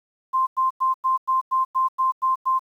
sine tone bursts, 1046.5 Hz, C6, in tune, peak -17 dBFS, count 10, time 0.33-2.594 s, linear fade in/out 20 ms, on 140 ms, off 96 ms, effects 9-bit

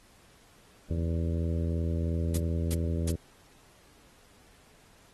harmonic tone, 83 Hz, E2, 12 cents sharp, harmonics 1 / 2 / 3 / 4 / 5 / 6 / 7, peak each -28 / -34 / -38 / -40 / -42 / -44 / -45 dBFS, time 0.9-3.16 s, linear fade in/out 10 ms
blue noise bursts, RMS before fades -33 dBFS, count 3, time 2.34-3.108 s, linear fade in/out 5 ms, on 36 ms, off 330 ms
effects pink hiss -60 dBFS RMS until 5.13 s + AAC 32 kbps

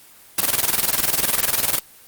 white noise with tremolo, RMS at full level -17 dBFS, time 0.38-1.79 s, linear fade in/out 5 ms, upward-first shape square, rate 20 Hz, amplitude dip 70%, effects white hiss -47 dBFS RMS until 2.07 s + Opus 24 kbps

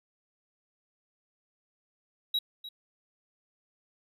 triangle tone with echo, 3857 Hz, B7, 42 cents flat, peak -24 dBFS, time 2.34-2.39 s, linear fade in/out 5 ms, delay 300 ms, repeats 1, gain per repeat -14 dB, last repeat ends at 2.69 s, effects none

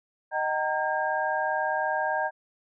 sine tone cluster, 621 / 764 / 922 / 1611 Hz, D#5 / G5 / A#5 / G6, -3 / -45 / -19 / +47 cents, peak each -30 dBFS, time 0.31-2.31 s, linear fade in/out 50 ms, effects none

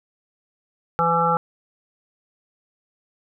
harmonic tone, 167.9 Hz, E3, 32 cents sharp, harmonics 1 / 3 / 5 / 7 / 8, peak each -26 / -24 / -21 / -26 / -21 dBFS, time 0.99-1.37 s, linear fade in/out 0 ms, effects none

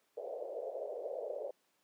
pink band-pass noise, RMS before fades -41 dBFS, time 0.17-1.51 s, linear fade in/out 5 ms, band 460 to 620 Hz, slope 48 dB/octave, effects pink hiss -75 dBFS RMS until 1.83 s + high-pass 300 Hz 12 dB/octave

